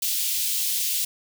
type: high-pass noise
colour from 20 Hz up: white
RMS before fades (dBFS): -25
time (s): 0.02-1.05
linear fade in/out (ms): 5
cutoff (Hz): 2800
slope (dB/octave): 24
effects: none